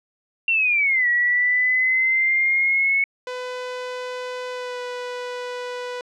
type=linear two-way sweep; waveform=sine; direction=down then up; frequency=2748 to 1920 to 2206 Hz; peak=-16 dBFS; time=0.48-3.04 s; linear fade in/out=2 ms; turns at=1.08 s
type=tone with pitch glide; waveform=sawtooth; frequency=501 to 494.1 Hz; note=B4 to B4; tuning=+25 to +1 cents; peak=-24 dBFS; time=3.27-6.01 s; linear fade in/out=2 ms; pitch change=-24 cents; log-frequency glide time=4.5-4.8 s
effects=low-pass 5000 Hz 12 dB/octave